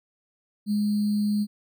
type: tone with sample-and-hold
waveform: sine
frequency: 207.9 Hz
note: G#3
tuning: 2 cents sharp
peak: -21 dBFS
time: 0.66-1.47 s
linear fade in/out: 50 ms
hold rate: 4410 Hz
effects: none